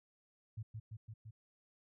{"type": "tone with echo", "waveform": "sine", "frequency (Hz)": 109.6, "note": "A2", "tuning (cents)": -6, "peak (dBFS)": -40, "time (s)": [0.57, 0.63], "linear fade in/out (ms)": 10, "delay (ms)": 170, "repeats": 4, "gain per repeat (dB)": -2, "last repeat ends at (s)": 1.31, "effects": []}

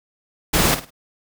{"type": "noise with echo", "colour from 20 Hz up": "pink", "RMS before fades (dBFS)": -17, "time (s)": [0.53, 0.75], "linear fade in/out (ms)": 10, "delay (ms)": 52, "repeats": 3, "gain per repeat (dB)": -11, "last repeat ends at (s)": 0.906, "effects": []}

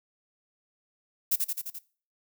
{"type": "noise with echo", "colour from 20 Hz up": "violet", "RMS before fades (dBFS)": -24, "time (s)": [1.31, 1.36], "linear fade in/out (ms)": 10, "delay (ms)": 86, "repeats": 5, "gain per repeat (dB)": -3, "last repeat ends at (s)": 1.79, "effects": ["noise-tail reverb RT60 0.4 s tail -20 dB re dry"]}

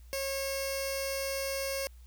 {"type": "tone with notch filter", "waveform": "15% pulse", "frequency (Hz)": 544, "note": "C#5", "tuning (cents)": -33, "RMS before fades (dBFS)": -34, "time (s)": [0.13, 1.87], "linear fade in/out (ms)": 0, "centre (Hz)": 1300, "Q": 0.55, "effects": ["added 60 Hz sine -49 dBFS peak until 2.06 s", "white hiss -66 dBFS RMS until 2.06 s"]}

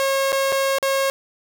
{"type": "tone with dropouts", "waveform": "sawtooth", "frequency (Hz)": 543, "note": "C#5", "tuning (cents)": -36, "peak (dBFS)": -14, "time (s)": [0, 1.1], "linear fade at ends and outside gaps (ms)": 0, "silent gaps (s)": [[0.321, 0.328], [0.521, 0.525], [0.785, 0.827]], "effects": []}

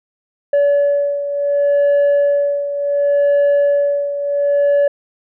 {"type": "beating tone pair", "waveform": "sine", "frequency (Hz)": [571, 571.69], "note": ["D5", "D5"], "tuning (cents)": [-49, -47], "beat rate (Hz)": 0.69, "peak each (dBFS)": [-11, -16], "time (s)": [0.53, 4.88], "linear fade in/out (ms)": 5, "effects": ["tanh soft clip ceiling -9 dBFS"]}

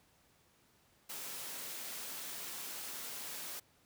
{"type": "high-pass noise", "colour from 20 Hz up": "white", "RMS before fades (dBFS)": -44, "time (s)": [1.09, 3.6], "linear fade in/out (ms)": 10, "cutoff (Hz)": 160, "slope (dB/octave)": 12, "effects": ["pink hiss -69 dBFS RMS until 3.85 s", "high-pass 60 Hz 12 dB/octave"]}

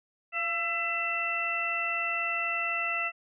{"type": "harmonic tone with a mistuned harmonic", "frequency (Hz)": 669, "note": "E5", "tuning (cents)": 25, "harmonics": [1, 2, 3, 4], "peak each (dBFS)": [-38, -34, -34, -30], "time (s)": [0.32, 3.12], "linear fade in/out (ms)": 50, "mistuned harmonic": 1, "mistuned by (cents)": 43, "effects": []}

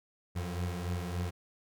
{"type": "beating tone pair", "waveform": "30% pulse", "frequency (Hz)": [87.4, 90.9], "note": ["F2", "F#2"], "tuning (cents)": [2, -30], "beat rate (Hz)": 3.5, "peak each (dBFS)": [-32, -36], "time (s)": [0.35, 1.31], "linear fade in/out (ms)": 20, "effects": []}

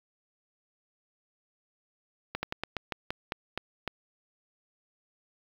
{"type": "slowing click train", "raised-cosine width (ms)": 0.3, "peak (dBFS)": -15, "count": 10, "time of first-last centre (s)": [2.35, 3.877], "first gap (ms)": 80, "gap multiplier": 1.18, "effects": ["low-pass 5000 Hz 12 dB/octave", "7-bit"]}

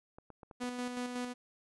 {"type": "clicks", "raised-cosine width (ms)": 1, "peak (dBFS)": -36, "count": 5, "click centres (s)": [0.185, 0.303, 0.432, 0.512, 0.636]}
{"type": "tone with tremolo", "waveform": "sawtooth", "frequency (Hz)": 246.9, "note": "B3", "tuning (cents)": 0, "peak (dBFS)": -31, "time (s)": [0.6, 1.34], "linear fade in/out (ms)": 20, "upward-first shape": "square", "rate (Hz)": 5.4, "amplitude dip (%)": 40}
{"effects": ["resampled to 24000 Hz"]}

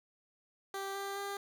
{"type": "tone with pitch steps", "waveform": "15% pulse", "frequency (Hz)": [391.6, 395.7, 399.8], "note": ["G4", "G4", "G4"], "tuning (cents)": [-2, 16, 34], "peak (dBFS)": -31, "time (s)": [0.74, 1.37], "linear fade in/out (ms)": 2, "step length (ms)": 210, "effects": []}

